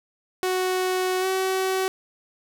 sawtooth tone with pitch glide, 370 to 378.4 Hz, F#4 to F#4, 0 to +39 cents, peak -18 dBFS, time 0.43-1.88 s, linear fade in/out 0 ms, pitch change +39 cents, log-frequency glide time 1.2-1.26 s, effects none

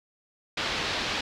white low-pass noise, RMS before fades -30 dBFS, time 0.57-1.21 s, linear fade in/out 5 ms, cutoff 4400 Hz, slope 24 dB/octave, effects none

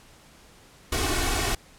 pink noise with comb filter, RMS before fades -25 dBFS, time 0.92-1.55 s, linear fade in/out 5 ms, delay 2.7 ms, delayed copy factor +0.75, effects pink hiss -53 dBFS RMS until 1.78 s + low-pass 11000 Hz 12 dB/octave

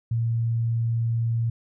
sine tone, 115.5 Hz, A#2, 16 cents flat, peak -21 dBFS, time 0.11-1.5 s, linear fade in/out 5 ms, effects none

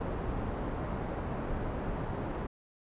pink low-pass noise, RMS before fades -35 dBFS, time 0-2.47 s, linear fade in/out 10 ms, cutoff 1000 Hz, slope 12 dB/octave, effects resampled to 8000 Hz

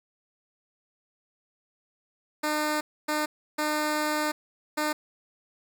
10% pulse tone bursts at uneven times, 303 Hz, D#4, 46 cents flat, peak -17 dBFS, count 4, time 2.43-2.81 / 3.08-3.26 / 3.58-4.32 / 4.77-4.93 s, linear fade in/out 10 ms, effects none

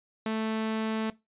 sawtooth tone, 220 Hz, A3, in tune, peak -24 dBFS, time 0.26-1.1 s, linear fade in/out 2 ms, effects noise-tail reverb RT60 0.2 s tail -19 dB re dry + resampled to 8000 Hz

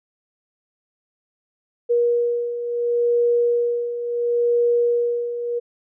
sine beating tone pair, 476.3 / 477.02 Hz, A#4 / A#4, +37 / +40 cents, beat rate 0.72 Hz, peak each -24 / -18 dBFS, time 1.89-5.6 s, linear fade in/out 20 ms, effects none

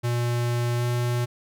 square tone with pitch glide, 120 to 121.18 Hz, B2 to B2, -49 to -32 cents, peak -23 dBFS, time 0.03-1.26 s, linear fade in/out 20 ms, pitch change +17 cents, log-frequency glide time 0.77-0.83 s, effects none

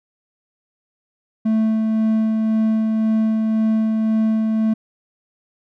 triangle tone with tremolo, 220 Hz, A3, in tune, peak -12 dBFS, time 1.45-4.74 s, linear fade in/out 10 ms, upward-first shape sine, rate 1.9 Hz, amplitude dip 25%, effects none

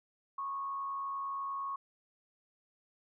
sine tone with frequency modulation, 1100 Hz, C#6, 14 cents flat, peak -35 dBFS, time 0.38-1.76 s, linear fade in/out 5 ms, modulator 88.5 Hz, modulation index 0.42, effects none

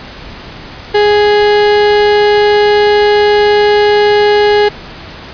35% pulse tone, 415.4 Hz, G#4, in tune, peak -4 dBFS, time 0.94-4.69 s, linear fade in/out 10 ms, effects pink hiss -29 dBFS RMS until 5.33 s + resampled to 11025 Hz

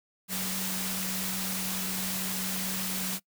sine tone in noise, 187.8 Hz, F#3, 26 cents sharp, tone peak -36 dBFS, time 0.28-3.2 s, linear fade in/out 50 ms, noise white, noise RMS -33 dBFS, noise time 0.28-3.2 s, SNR -6 dB, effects noise-tail reverb RT60 0.1 s tail -24 dB re dry

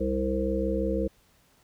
harmonic tone with a mistuned harmonic, 65.8 Hz, C2, 10 cents sharp, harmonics 1 / 3 / 5 / 7 / 8, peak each -31 / -31 / -31 / -31 / -31 dBFS, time 0-1.08 s, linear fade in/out 10 ms, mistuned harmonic 5, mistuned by -17 cents, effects pink hiss -63 dBFS RMS until 1.63 s

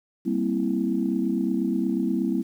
sine chord, C dominant seventh, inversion second, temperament equal, 196 / 233.1 / 261.6 / 329.6 Hz, G3 / Bb3 / C4 / E4, 0 / 0 / 0 / 0 cents, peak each -27 dBFS, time 0.25-2.43 s, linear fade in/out 20 ms, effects tanh soft clip ceiling -11 dBFS + 9-bit

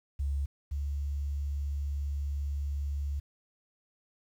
sine tone pair in turn, 70.1 / 71.24 Hz, C#2 / C#2, +20 / +48 cents, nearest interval unison, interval 28 cents, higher second, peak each -28 / -30 dBFS, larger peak first, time 0.19-0.46 / 0.71-3.2 s, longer second, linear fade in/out 10 ms, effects 10-bit

